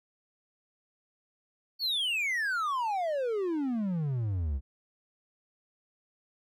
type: exponential sweep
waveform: triangle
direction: down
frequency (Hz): 4554 to 63.5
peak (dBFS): -26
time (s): 1.79-4.61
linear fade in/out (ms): 50
effects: none